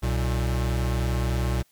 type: tone pair together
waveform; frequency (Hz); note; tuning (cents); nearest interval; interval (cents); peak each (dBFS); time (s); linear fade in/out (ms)
square; 63.17 / 119.7; B1 / A#2; +40 / +46; major seventh; 1106; -25 / -28; 0.02-1.63; 20
effects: white hiss -64 dBFS RMS until 1.71 s